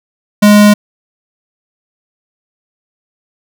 square tone, 207.7 Hz, G#3, in tune, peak -3 dBFS, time 0.42-0.74 s, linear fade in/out 10 ms, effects none

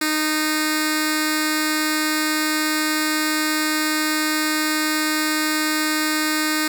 10% pulse tone with notch filter, 308.3 Hz, D#4, 16 cents flat, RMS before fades -21 dBFS, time 0.01-6.68 s, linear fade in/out 5 ms, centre 740 Hz, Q 0.51, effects none

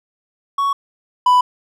triangle tone pair in turn, 1115 / 993.3 Hz, C#6 / B5, +10 / +10 cents, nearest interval major second, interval 200 cents, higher first, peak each -13 / -7 dBFS, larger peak second, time 0.58-0.73 / 1.26-1.41 s, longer neither, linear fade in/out 5 ms, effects none

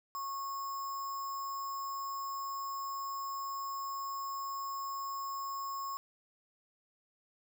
sine tone with sample-and-hold, 1098 Hz, C#6, 17 cents flat, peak -36 dBFS, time 0.15-5.97 s, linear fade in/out 0 ms, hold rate 6300 Hz, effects none

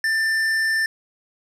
triangle tone with tanh clipping, 1782 Hz, A6, 22 cents sharp, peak -20 dBFS, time 0.04-0.86 s, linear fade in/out 2 ms, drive 15 dB, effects none

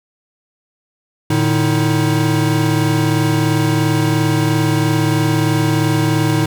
square tone cluster, 113.3 / 150.7 / 316.9 Hz, A#2 / D3 / D#4, -49 / +45 / +32 cents, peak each -18 dBFS, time 1.3-6.46 s, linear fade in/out 5 ms, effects none

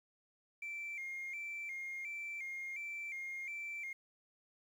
sine tone with vibrato, 2231 Hz, C#7, 11 cents sharp, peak -39 dBFS, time 0.62-3.93 s, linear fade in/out 5 ms, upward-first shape square, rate 1.4 Hz, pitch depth 80 cents each way, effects tanh soft clip ceiling -38 dBFS + 11-bit

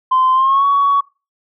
sine tone with pitch glide, 1035 to 1122.2 Hz, C6 to C#6, -19 to +21 cents, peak -9 dBFS, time 0.11-1.01 s, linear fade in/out 10 ms, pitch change +140 cents, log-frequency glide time 0.33-0.66 s, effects noise-tail reverb RT60 0.3 s tail -22 dB re dry + tanh soft clip ceiling -6 dBFS

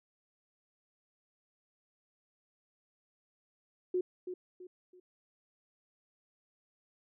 sine tone with echo, 363.7 Hz, F#4, 30 cents flat, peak -28 dBFS, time 3.94-4.01 s, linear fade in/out 5 ms, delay 330 ms, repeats 3, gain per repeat -9 dB, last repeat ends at 5 s, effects none

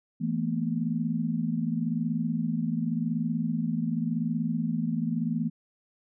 sine chord, E suspended fourth, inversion none, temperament equal with one note detuned, 164.81 / 220 / 240.9 Hz, E3 / A3 / B3, 0 / 0 / -43 cents, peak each -30 dBFS, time 0.2-5.5 s, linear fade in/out 20 ms, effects none

